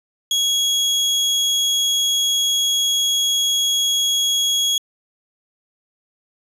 30% pulse tone, 3322 Hz, G#7, in tune, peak -13 dBFS, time 0.31-4.78 s, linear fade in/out 2 ms, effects resampled to 32000 Hz

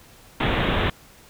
pink low-pass noise, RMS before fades -22 dBFS, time 0.4-0.9 s, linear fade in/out 5 ms, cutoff 3700 Hz, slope 96 dB/octave, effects pink hiss -50 dBFS RMS until 1.29 s

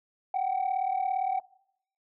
sine tone pair together, 740 / 777.5 Hz, F#5 / G5, 0 / -14 cents, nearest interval minor second, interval 86 cents, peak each -27 dBFS, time 0.34-1.4 s, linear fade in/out 5 ms, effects noise-tail reverb RT60 0.7 s tail -21 dB re dry + tanh soft clip ceiling -22 dBFS

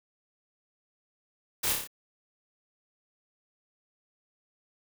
white noise with echo, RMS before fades -29 dBFS, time 1.63-1.73 s, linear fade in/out 10 ms, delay 29 ms, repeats 5, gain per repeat -3 dB, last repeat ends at 1.875 s, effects none

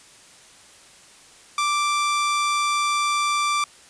sawtooth tone, 1174.7 Hz, D6, in tune, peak -16 dBFS, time 1.58-3.64 s, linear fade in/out 2 ms, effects white hiss -49 dBFS RMS until 3.89 s + resampled to 22050 Hz

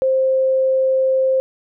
sine tone, 526 Hz, C5, 9 cents sharp, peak -13 dBFS, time 0.02-1.4 s, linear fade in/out 0 ms, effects none

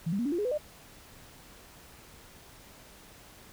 sine tone with pitch steps, 164.81 / 198.27 / 238.5 / 287 / 345.2 / 415.3 / 499.6 / 601 Hz, E3 / G3 / A#3 / D4 / F4 / G#4 / B4 / D5, 0 / +20 / +40 / -40 / -20 / 0 / +20 / +40 cents, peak -27 dBFS, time 0.06-0.58 s, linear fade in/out 10 ms, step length 65 ms, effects pink hiss -53 dBFS RMS until 3.52 s

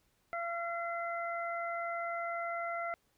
harmonic tone, 682 Hz, F5, 41 cents flat, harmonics 1 / 2 / 3, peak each -37 / -39 / -42 dBFS, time 0.33-2.94 s, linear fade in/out 0 ms, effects pink hiss -74 dBFS RMS until 3.17 s

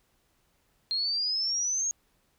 sine exponential sweep, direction up, 4186 to 6620 Hz, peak -26 dBFS, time 0.91-1.91 s, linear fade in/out 0 ms, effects pink hiss -70 dBFS RMS until 2.38 s

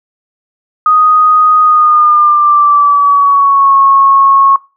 sine tone with pitch glide, 1244.5 to 1096 Hz, D#6 to C#6, 0 to -20 cents, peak -4 dBFS, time 0.86-4.56 s, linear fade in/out 2 ms, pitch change -220 cents, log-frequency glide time 1.62-3.75 s, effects noise-tail reverb RT60 0.3 s tail -21 dB re dry

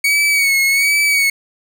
40% pulse tone with vibrato, 2237 Hz, C#7, 15 cents sharp, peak -11 dBFS, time 0.04-1.3 s, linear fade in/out 5 ms, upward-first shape sine, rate 1.3 Hz, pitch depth 52 cents each way, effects none

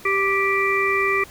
harmonic tone, 392 Hz, G4, in tune, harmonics 1 / 3 / 5 / 6, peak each -23 / -23 / -23 / -23 dBFS, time 0.05-1.24 s, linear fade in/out 5 ms, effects pink hiss -44 dBFS RMS until 1.3 s

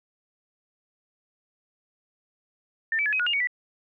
sine tone with pitch steps, 1797 / 2308 / 1704 / 2530 / 1450 / 2832 / 2241 / 1969 Hz, A6 / D7 / G#6 / D#7 / F#6 / F7 / C#7 / B6, +36 / -31 / +44 / +28 / -35 / +23 / +18 / -6 cents, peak -22 dBFS, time 2.92-3.472 s, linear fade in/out 2 ms, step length 69 ms, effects none

